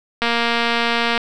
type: click train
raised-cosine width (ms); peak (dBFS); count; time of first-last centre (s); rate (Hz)
0.3; -3; 225; 0.22-1.177; 234
effects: none